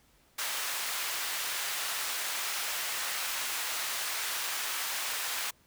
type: high-pass noise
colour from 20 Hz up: pink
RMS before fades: -34 dBFS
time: 0.38-5.51 s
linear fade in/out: 10 ms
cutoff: 1200 Hz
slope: 12 dB/octave
effects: pink hiss -65 dBFS RMS until 5.66 s